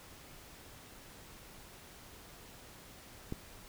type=click; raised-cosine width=3 ms; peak=-24 dBFS; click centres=3.324 s; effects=pink hiss -54 dBFS RMS until 3.68 s